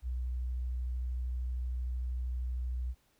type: tone with vibrato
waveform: sine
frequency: 62 Hz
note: B1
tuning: 7 cents sharp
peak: -32 dBFS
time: 0.02-2.95 s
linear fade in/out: 50 ms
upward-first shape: sine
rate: 13 Hz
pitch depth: 14 cents each way
effects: pink hiss -71 dBFS RMS until 3.19 s